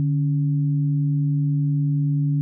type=tone pair together; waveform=sine; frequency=146.84 / 277.2 Hz; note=D3 / C#4; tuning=0 / 0 cents; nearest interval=major seventh; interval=1100 cents; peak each=-18 / -28 dBFS; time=0-2.41 s; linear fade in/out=0 ms; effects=none